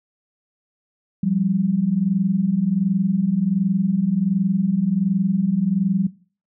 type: tone pair together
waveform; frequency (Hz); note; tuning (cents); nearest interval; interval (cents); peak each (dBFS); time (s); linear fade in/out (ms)
sine; 174.65 / 196; F3 / G3; 0 / 0; major second; 200; -21 / -19; 1.23-6.07; 5
effects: noise-tail reverb RT60 0.4 s tail -19 dB re dry